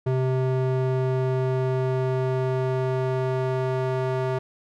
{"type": "tone with band-pass filter sweep", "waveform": "square", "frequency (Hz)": 129.8, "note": "C3", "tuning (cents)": -13, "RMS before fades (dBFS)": -24, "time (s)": [0.06, 4.39], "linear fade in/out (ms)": 10, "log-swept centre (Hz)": [320, 570], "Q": 0.79, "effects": []}